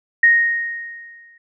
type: tone with exponential decay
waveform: sine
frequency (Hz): 1864.7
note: A#6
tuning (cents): 0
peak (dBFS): -7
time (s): 0.23-1.38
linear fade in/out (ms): 5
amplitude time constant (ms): 250
effects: none